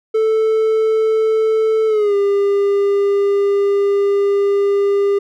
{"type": "tone with pitch glide", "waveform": "triangle", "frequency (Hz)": [440, 401.2], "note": ["A4", "G4"], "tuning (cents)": [0, 40], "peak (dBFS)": -10, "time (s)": [0.14, 5.19], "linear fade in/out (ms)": 10, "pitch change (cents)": -160, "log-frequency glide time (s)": [1.87, 2.15], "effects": []}